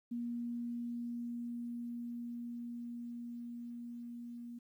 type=tone with level ramp; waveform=sine; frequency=237.9 Hz; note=A#3; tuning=35 cents sharp; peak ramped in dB=-36 to -44 dBFS; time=0.11-4.59 s; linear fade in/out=10 ms; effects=12-bit